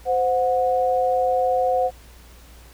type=tone pair together; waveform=sine; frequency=517.1 / 730 Hz; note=C5 / F#5; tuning=-20 / -24 cents; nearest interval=tritone; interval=596 cents; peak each=-20 dBFS; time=0.05-1.91 s; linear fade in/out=50 ms; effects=added 59 Hz sine -45 dBFS peak until 2.73 s + pink hiss -50 dBFS RMS until 2.73 s